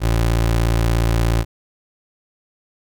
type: tone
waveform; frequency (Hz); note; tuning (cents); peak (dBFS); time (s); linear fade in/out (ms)
25% pulse; 56.9; A#1; -41; -11; 0-1.45; 50
effects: none